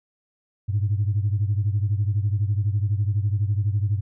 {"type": "beating tone pair", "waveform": "sine", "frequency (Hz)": [99.9, 111.9], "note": ["G2", "A2"], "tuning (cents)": [33, 30], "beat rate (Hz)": 12, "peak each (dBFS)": [-20, -24], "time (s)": [0.68, 4.01], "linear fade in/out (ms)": 20, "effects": ["tanh soft clip ceiling -14 dBFS"]}